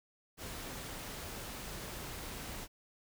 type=noise; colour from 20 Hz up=pink; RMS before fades=-44 dBFS; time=0.37-2.68 s; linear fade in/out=50 ms; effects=none